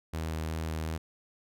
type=tone with vibrato; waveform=sawtooth; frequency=79.8 Hz; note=D#2; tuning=44 cents sharp; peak=-28 dBFS; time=0.13-0.98 s; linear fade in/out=10 ms; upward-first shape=square; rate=2.7 Hz; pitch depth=9 cents each way; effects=none